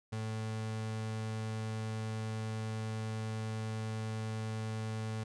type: tone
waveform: 35% pulse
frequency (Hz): 110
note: A2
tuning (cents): 0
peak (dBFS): -34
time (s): 0.12-5.24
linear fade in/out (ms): 10
effects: resampled to 22050 Hz

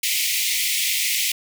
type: high-pass noise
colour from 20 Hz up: pink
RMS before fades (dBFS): -22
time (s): 0.03-1.32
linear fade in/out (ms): 5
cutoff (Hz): 2000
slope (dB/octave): 96
effects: none

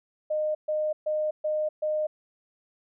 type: tone bursts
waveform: sine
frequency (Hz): 613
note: D#5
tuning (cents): -26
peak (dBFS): -24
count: 5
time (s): 0.3-2.07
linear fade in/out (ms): 10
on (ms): 250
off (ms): 130
effects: none

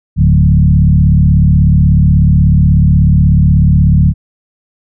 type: tone with frequency modulation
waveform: sine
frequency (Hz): 116.54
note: A#2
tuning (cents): 0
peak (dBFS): -4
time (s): 0.16-4.14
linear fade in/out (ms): 50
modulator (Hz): 36.4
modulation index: 1.7
effects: none

